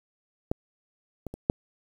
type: clicks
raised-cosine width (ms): 2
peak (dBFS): -12 / -21 / -24 / -7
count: 4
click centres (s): 0.515 / 1.267 / 1.34 / 1.499
effects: 8-bit